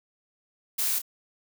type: noise with echo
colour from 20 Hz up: blue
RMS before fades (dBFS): -27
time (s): 0.78-0.99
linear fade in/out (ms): 10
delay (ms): 29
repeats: 1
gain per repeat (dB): -8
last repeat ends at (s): 1.019
effects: none